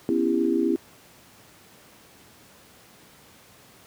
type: chord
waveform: sine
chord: C# half-diminished seventh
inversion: third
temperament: just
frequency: 249.5 / 277.2 / 332.6 / 399.1 Hz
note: B3 / C#4 / E4 / G4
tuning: +18 / 0 / +16 / +31 cents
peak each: -26 / -27 / -23 / -27 dBFS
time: 0.09-0.76 s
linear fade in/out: 0 ms
effects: pink hiss -52 dBFS RMS until 3.86 s + high-pass 100 Hz 12 dB/octave